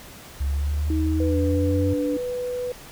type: exponential sweep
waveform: sine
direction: up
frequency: 68.5 to 93.4 Hz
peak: -21 dBFS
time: 0.4-1.94 s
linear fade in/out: 10 ms
type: tone with pitch glide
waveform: sine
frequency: 315.3 to 292.5 Hz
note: D#4 to D4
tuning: +23 to -7 cents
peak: -23 dBFS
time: 0.9-2.17 s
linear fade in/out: 2 ms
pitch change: -130 cents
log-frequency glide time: 1.25-1.38 s
type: tone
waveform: sine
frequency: 494.9 Hz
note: B4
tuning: 4 cents sharp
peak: -25 dBFS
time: 1.2-2.72 s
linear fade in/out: 2 ms
effects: pink hiss -43 dBFS RMS until 2.91 s